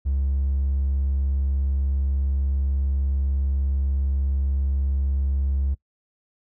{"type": "tone", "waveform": "triangle", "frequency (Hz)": 68.3, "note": "C#2", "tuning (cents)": -25, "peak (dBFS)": -17, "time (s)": [0.05, 5.75], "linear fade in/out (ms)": 20, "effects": ["noise-tail reverb RT60 0.1 s tail -23 dB re dry", "tanh soft clip ceiling -15 dBFS"]}